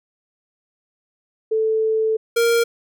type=tone pair in turn; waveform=sine / square; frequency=440 / 466.2 Hz; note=A4 / A#4; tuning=0 / 0 cents; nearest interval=minor second; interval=100 cents; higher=second; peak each=-16 / -15 dBFS; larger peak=second; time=1.51-2.17 / 2.36-2.64 s; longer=first; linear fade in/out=10 ms; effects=none